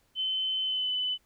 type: tone with pitch glide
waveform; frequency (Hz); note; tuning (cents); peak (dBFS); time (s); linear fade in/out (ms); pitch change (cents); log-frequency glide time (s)
sine; 3058 to 3007; G7 to F#7; -44 to +27; -27; 0.15-1.18; 50; -29; 0.62-0.92
effects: pink hiss -69 dBFS RMS until 1.25 s